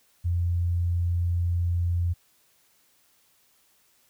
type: tone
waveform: sine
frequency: 86.8 Hz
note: F2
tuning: 10 cents flat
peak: -22 dBFS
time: 0.24-2.14 s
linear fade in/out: 20 ms
effects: white hiss -64 dBFS RMS until 4.09 s